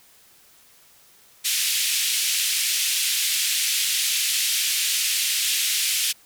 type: band-pass noise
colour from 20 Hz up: pink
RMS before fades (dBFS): -23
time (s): 1.44-6.13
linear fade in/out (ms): 20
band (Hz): 2500 to 14000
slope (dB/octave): 24
effects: white hiss -54 dBFS RMS until 6.25 s